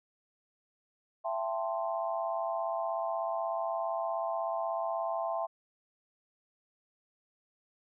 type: chord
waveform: sine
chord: A minor seventh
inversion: second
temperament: equal with one note detuned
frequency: 667.3 / 784 / 880 / 1046.5 Hz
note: E5 / G5 / A5 / C6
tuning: +21 / 0 / 0 / 0 cents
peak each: -33 / -38 / -39 / -38 dBFS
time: 1.24-5.47 s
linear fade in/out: 20 ms
effects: none